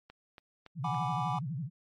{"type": "click train", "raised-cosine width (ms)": 0.3, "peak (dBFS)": -33, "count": 4, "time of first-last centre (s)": [0.1, 0.945], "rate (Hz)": 3.55}
{"type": "tone with vibrato", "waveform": "sine", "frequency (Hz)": 147.2, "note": "D3", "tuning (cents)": 4, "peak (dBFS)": -33, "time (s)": [0.75, 1.7], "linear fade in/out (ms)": 50, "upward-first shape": "sine", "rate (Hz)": 12, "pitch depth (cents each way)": 290}
{"type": "chord", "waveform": "triangle", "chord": "G# half-diminished seventh", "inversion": "third", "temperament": "equal", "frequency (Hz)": [740, 830.6, 987.8, 1174.7], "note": ["F#5", "G#5", "B5", "D6"], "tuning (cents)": [0, 0, 0, 0], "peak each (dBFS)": -35, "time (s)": [0.84, 1.39], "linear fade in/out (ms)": 5}
{"effects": ["MP3 48 kbps"]}